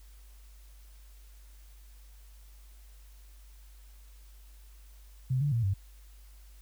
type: tone with pitch steps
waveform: sine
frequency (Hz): 129.2 / 144.9 / 116.6 / 97.4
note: C3 / D3 / A#2 / G2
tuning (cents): -21 / -23 / +1 / -11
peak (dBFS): -25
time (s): 5.3-5.74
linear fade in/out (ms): 10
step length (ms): 110
effects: added 50 Hz sine -50 dBFS peak until 6.61 s + white hiss -63 dBFS RMS until 6.61 s